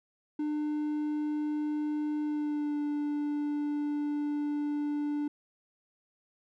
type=tone with pitch glide; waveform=triangle; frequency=300 to 293.7 Hz; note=D4 to D4; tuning=+37 to 0 cents; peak=-27 dBFS; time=0.39-5.28 s; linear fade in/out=5 ms; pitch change=-37 cents; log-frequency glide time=2.23-2.79 s; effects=none